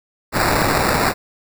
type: noise with sample-and-hold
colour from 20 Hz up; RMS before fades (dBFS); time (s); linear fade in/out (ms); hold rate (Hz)
white; -17; 0.32-1.14; 50; 3150
effects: none